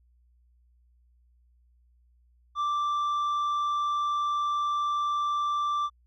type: tone with tanh clipping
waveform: sine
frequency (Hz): 1174.7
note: D6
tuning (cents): 0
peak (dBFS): -26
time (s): 2.55-5.9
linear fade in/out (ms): 50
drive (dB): 5
effects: added 60 Hz sine -60 dBFS peak until 6.06 s